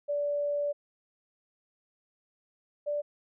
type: tone pair in turn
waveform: sine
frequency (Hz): 580 / 586.1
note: D5 / D5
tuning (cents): -22 / -4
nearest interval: unison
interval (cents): 18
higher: second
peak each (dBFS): -27 / -28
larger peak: first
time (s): 0.08-0.73 / 2.86-3.02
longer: first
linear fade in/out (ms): 20
effects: none